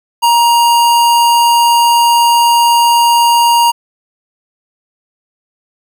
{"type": "tone", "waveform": "square", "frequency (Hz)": 942, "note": "A#5", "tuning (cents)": 18, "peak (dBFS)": -7, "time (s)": [0.22, 3.72], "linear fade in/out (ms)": 20, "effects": []}